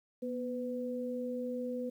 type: tone pair together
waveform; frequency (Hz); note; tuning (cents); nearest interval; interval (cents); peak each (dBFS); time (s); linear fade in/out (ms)
sine; 243.7 / 501; B3 / B4; -23 / +25; octave; 1248; -37 / -37; 0.22-1.9; 10
effects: 11-bit